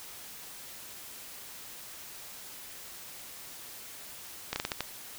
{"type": "slowing click train", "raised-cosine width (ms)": 0.2, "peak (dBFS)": -13, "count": 6, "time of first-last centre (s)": [4.53, 4.807], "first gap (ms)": 30, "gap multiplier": 1.31, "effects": ["white hiss -46 dBFS RMS until 5.18 s"]}